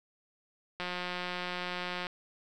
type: click train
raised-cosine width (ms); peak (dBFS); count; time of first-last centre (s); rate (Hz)
0.3; -20; 228; 0.8-2.068; 179
effects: none